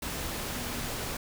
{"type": "tone in noise", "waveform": "sine", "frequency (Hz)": 241.8, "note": "B3", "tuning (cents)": -36, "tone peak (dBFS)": -43, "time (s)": [0.52, 0.9], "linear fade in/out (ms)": 5, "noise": "pink", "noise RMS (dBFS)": -35, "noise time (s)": [0.02, 1.17], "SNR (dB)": -11, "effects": []}